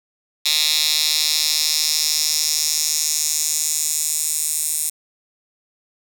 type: tone with high-pass filter sweep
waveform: 10% pulse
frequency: 153.4 Hz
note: D#3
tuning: 24 cents flat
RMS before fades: -20 dBFS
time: 0.45-4.9 s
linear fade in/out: 10 ms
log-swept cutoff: 3900 to 8600 Hz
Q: 2.6
effects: none